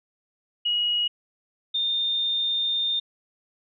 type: tone pair in turn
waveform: sine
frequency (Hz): 2899 / 3628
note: F#7 / A#7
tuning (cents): -36 / -48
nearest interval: major third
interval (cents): 388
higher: second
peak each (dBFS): -21 / -22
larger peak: first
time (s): 0.65-1.08 / 1.74-3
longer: second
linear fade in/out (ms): 10
effects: none